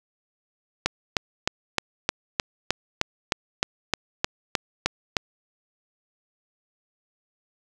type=click train; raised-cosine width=0.2 ms; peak=-3 dBFS; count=15; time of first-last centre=0.86-5.168 s; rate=3.25 Hz; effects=none